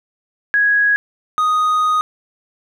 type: tone pair in turn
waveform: sine / triangle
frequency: 1661.2 / 1244.5 Hz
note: G#6 / D#6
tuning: 0 / 0 cents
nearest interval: perfect fourth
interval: 500 cents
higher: first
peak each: -11 dBFS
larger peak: neither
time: 0.54-0.96 / 1.38-2.01 s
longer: second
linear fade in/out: 0 ms
effects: none